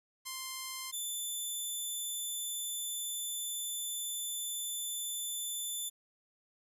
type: tone pair in turn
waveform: 5% pulse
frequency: 1047 / 3522 Hz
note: C6 / A7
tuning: +1 / +1 cents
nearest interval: octave + major sixth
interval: 2100 cents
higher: second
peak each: -27 dBFS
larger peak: neither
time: 0.25-0.92 / 0.92-5.9 s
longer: second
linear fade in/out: 20 ms
effects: resampled to 32000 Hz + 11-bit